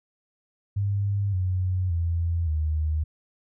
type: tone with pitch steps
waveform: sine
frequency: 100.4 / 92.07 / 84.43 / 77.42 Hz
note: G2 / F#2 / E2 / D#2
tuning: +42 / -8 / +42 / -8 cents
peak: -22 dBFS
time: 0.76-3.04 s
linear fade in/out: 10 ms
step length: 570 ms
effects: none